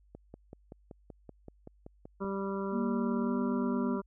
click train, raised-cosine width 2 ms, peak -32 dBFS, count 12, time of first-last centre 0.15-2.245 s, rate 5.25 Hz
harmonic tone, 196 Hz, G3, in tune, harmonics 1 / 2 / 3 / 5 / 6 / 7, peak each -35 / -36 / -43 / -42 / -45 / -46 dBFS, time 2.2-4.02 s, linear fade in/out 20 ms
sine tone with pitch glide, 235.2 to 244.6 Hz, A#3 to B3, +16 to -16 cents, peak -30 dBFS, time 2.71-3.99 s, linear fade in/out 50 ms, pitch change +68 cents, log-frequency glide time 3.23-3.33 s
effects added 50 Hz sine -61 dBFS peak until 4.06 s

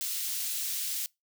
white high-pass noise, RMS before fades -33 dBFS, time 0.01-1.06 s, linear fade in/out 0 ms, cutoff 3200 Hz, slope 12 dB/octave, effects noise-tail reverb RT60 0.2 s tail -24 dB re dry

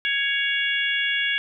harmonic tone with a mistuned harmonic, 560 Hz, C#5, 18 cents sharp, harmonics 3 / 4 / 5 / 6, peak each -25 / -26 / -27 / -28 dBFS, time 0.05-1.38 s, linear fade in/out 0 ms, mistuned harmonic 3, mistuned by -19 cents, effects none

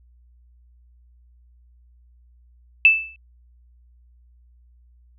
sine tone with exponential decay, 2637 Hz, E7, in tune, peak -6 dBFS, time 2.85-3.16 s, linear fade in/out 1 ms, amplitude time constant 66 ms, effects added 60 Hz sine -51 dBFS peak until 5.18 s

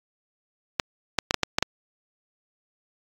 clicks, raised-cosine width 0.2 ms, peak -3 dBFS, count 7, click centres 0.798 / 1.187 / 1.309 / 1.343 / 1.433 / 1.585 / 1.626 s, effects AAC 48 kbps

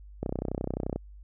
click train, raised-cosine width 2 ms, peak -17 dBFS, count 24, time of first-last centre 0.23-0.96 s, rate 31.5 Hz, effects added 50 Hz sine -45 dBFS peak until 1.23 s

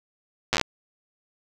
slowing click train, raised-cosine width 0.2 ms, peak -4 dBFS, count 8, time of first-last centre 0.53-0.613 s, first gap 8 ms, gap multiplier 1.13, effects none

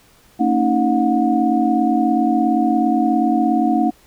sine tone cluster, 227.9 / 278.4 / 315.5 / 724 Hz, A#3 / C#4 / D#4 / F#5, -39 / +8 / +24 / -38 cents, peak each -19 dBFS, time 0.39-3.91 s, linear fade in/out 20 ms, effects pink hiss -52 dBFS RMS until 4.06 s

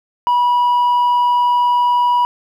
triangle tone with hard clipping, 974 Hz, B5, 24 cents flat, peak -10 dBFS, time 0.27-2.25 s, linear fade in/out 0 ms, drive 1 dB, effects none

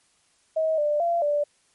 sine tone with pitch steps, 636 / 593 / 684 / 586 Hz, D#5 / D5 / F5 / D5, +38 / +17 / -36 / -4 cents, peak -20 dBFS, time 0.56-1.44 s, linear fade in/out 10 ms, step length 220 ms, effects white hiss -64 dBFS RMS until 1.74 s + MP3 48 kbps

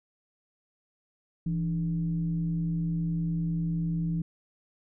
sine tone with frequency modulation, 165.9 Hz, E3, 11 cents sharp, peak -26 dBFS, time 1.46-4.22 s, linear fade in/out 5 ms, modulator 131 Hz, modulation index 0.42, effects none

